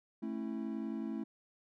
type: chord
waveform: triangle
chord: A major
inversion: none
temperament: equal with one note detuned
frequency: 220 / 271.2 / 329.6 Hz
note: A3 / C#4 / E4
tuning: 0 / -38 / 0 cents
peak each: -37 / -40 / -40 dBFS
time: 0.22-1.24 s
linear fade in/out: 10 ms
effects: none